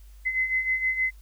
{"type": "beating tone pair", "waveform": "sine", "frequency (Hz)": [2040, 2046.4], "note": ["C7", "C7"], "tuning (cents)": [-44, -39], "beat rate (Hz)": 6.4, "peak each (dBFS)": [-30, -24], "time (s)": [0.25, 1.11], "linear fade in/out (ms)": 20, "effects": ["added 50 Hz sine -45 dBFS peak until 1.21 s", "white hiss -62 dBFS RMS until 1.21 s"]}